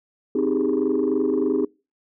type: chord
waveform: sine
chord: Ab major seventh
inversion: first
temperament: equal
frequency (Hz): 261.6 / 311.1 / 392 / 415.3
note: C4 / Eb4 / G4 / Ab4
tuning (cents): 0 / 0 / 0 / 0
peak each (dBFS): -23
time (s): 0.35-1.65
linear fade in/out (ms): 5
effects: noise-tail reverb RT60 0.3 s tail -25 dB re dry + tanh soft clip ceiling -13 dBFS